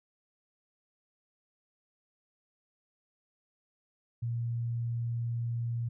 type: tone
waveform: sine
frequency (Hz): 117.6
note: A#2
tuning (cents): +16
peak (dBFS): -30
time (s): 4.22-5.89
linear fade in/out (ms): 10
effects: none